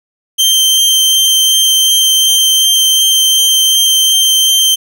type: tone with vibrato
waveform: sawtooth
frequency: 3136 Hz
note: G7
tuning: in tune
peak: -4 dBFS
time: 0.38-4.76 s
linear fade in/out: 20 ms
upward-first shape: sine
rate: 2.7 Hz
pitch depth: 8 cents each way
effects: none